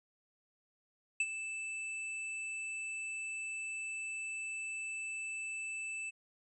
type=tone with ADSR envelope; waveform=square; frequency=2637 Hz; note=E7; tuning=in tune; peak=-28 dBFS; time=1.2-6.11 s; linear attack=4 ms; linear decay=46 ms; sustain=-11 dB; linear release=22 ms; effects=resampled to 22050 Hz